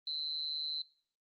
sine tone with amplitude modulation, 4062 Hz, B7, 48 cents sharp, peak -31 dBFS, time 0.07-0.82 s, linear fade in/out 2 ms, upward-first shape sine, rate 151 Hz, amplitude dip 95%, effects noise-tail reverb RT60 0.5 s tail -21 dB re dry + Opus 32 kbps

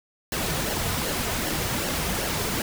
pink noise with flanger, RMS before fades -27 dBFS, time 0.32-2.62 s, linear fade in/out 2 ms, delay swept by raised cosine 0.81 to 3.71 ms, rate 2.6 Hz, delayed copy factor -0.5, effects none

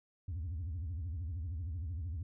sine tone with vibrato, 83.3 Hz, E2, 19 cents sharp, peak -34 dBFS, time 0.28-2.23 s, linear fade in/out 5 ms, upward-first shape sine, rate 13 Hz, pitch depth 240 cents each way, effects tanh soft clip ceiling -35 dBFS

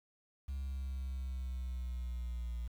sine linear sweep, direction down, 68.2 to 58.27 Hz, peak -34 dBFS, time 0.48-2.68 s, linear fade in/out 10 ms, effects tanh soft clip ceiling -36 dBFS + 10-bit

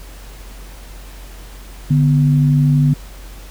sine tone pair together, 146.81 / 246.9 Hz, D3 / B3, 0 / 0 cents, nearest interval major sixth, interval 900 cents, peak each -10 / -18 dBFS, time 1.9-2.94 s, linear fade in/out 10 ms, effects added 46 Hz sine -33 dBFS peak until 3.5 s + pink hiss -41 dBFS RMS until 3.5 s

